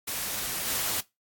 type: noise with level steps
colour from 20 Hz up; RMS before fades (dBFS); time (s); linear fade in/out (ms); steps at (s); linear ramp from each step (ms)
white; -32 / -29; 0.07-1.01; 10; 0.66; 20
effects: noise-tail reverb RT60 0.2 s tail -20 dB re dry + AAC 64 kbps